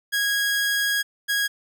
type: tone pair in turn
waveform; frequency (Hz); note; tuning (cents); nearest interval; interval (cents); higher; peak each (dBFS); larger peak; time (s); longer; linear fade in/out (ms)
sawtooth; 1648 / 1648; G#6 / G#6; -14 / -14; unison; 0; neither; -17; neither; 0.12-1.03 / 1.28-1.48; first; 20
effects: none